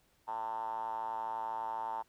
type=tone with band-pass filter; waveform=5% pulse; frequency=112 Hz; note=A2; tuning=31 cents sharp; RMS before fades=-38 dBFS; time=0.27-2.03 s; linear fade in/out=20 ms; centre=890 Hz; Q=9.7; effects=pink hiss -71 dBFS RMS until 2.08 s